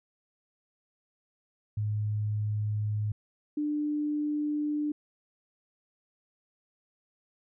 sine tone pair in turn, 105.7 / 297.6 Hz, G#2 / D4, +31 / +23 cents, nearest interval octave + tritone, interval 1792 cents, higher second, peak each -27 dBFS, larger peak neither, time 1.77-3.12 / 3.57-4.92 s, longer neither, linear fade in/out 5 ms, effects none

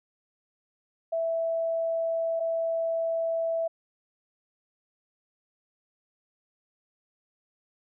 sine tone pair in turn, 659.3 / 659.3 Hz, E5 / E5, 0 / 0 cents, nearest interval unison, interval 0 cents, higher neither, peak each -25 dBFS, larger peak neither, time 1.12-2.4 / 2.4-3.68 s, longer neither, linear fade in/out 10 ms, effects none

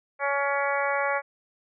harmonic tone, 280.9 Hz, C#4, 23 cents sharp, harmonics 2 / 3 / 4 / 5 / 6 / 7 / 8, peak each -28 / -30 / -31 / -32 / -33 / -33 / -34 dBFS, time 0.19-1.22 s, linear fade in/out 50 ms, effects none

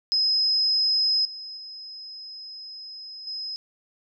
sine tone with level steps, 5090 Hz, D#8, 39 cents sharp, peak -19 / -35 / -37 / -30 dBFS, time 0.12-3.56 s, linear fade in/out 0 ms, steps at 1.25 / 1.57 / 3.27 s, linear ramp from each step 2 ms, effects none

